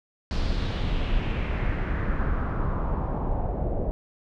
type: noise with low-pass filter sweep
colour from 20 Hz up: brown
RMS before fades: -26 dBFS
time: 0.31-3.91 s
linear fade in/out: 0 ms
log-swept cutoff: 4800 to 580 Hz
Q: 2.6
effects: none